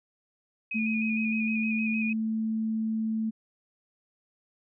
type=tone with vibrato; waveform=sine; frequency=2486 Hz; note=D#7; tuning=2 cents flat; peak=-30 dBFS; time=0.71-2.13 s; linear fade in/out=5 ms; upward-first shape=square; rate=6.5 Hz; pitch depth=30 cents each way
type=tone; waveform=sine; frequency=220.9 Hz; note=A3; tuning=7 cents sharp; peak=-26 dBFS; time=0.74-3.31 s; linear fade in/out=20 ms
effects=none